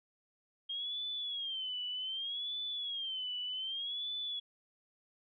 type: tone with vibrato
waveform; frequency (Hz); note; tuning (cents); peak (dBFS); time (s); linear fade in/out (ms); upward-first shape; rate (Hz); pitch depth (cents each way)
sine; 3217; G7; +44; -36; 0.69-4.4; 10; sine; 0.65; 140
effects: none